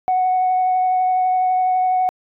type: tone with vibrato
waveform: sine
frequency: 740 Hz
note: F#5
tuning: in tune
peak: -13 dBFS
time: 0.08-2.09 s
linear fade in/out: 0 ms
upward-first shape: triangle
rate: 12 Hz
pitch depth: 13 cents each way
effects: tanh soft clip ceiling -11 dBFS